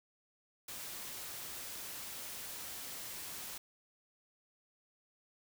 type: noise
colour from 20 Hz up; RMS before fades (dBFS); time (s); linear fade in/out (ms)
white; -45; 0.68-3.58; 5
effects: none